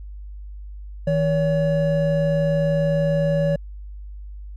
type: tone pair together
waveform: triangle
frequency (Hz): 160 / 566.7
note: D#3 / C#5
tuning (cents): +49 / +38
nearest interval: octave + minor seventh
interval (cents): 2189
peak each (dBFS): -18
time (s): 1.07-3.56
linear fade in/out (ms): 5
effects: added 50 Hz sine -33 dBFS peak until 4.56 s